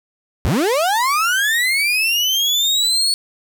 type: linear sweep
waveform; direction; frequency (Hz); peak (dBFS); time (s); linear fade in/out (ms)
35% pulse; up; 51.91 to 4435; -13; 0.45-3.14; 0
effects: none